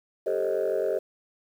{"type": "chord", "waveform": "sine", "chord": "A half-diminished seventh", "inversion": "third", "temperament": "equal with one note detuned", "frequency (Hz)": [392, 440, 531.2, 622.3], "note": ["G4", "A4", "C5", "Eb5"], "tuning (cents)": [0, 0, 26, 0], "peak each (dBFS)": -28, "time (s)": [0.26, 0.99], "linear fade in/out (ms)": 10, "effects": ["tanh soft clip ceiling -18 dBFS", "9-bit"]}